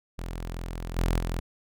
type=tone with level steps; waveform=sawtooth; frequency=42.59 Hz; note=F1; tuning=43 cents flat; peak=-29 / -19 / -24 dBFS; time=0.18-1.4 s; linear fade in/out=10 ms; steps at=0.96 / 1.18 s; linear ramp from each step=20 ms; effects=none